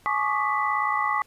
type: tone cluster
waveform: sine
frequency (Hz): 846 / 1108 / 1167 / 1225 / 1985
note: G#5 / C#6 / D6 / D#6 / B6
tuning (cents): +32 / -1 / -11 / -27 / +8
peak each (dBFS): -28 / -26 / -30 / -30 / -29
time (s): 0.06-1.22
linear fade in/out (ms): 0
effects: pink hiss -58 dBFS RMS until 1.26 s + resampled to 32000 Hz